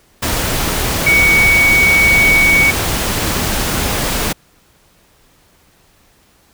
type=tone in noise; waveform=sine; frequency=2241 Hz; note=C#7; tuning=18 cents sharp; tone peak=-8 dBFS; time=1.06-2.71 s; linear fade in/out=10 ms; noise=pink; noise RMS=-17 dBFS; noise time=0.22-4.33 s; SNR=+6 dB; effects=pink hiss -52 dBFS RMS until 6.53 s